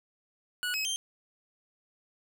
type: tone with pitch steps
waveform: 25% pulse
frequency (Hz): 1467 / 2559 / 3154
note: F#6 / D#7 / G7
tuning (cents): -15 / +48 / +10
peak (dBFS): -26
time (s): 0.63-0.96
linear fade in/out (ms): 0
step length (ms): 110
effects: none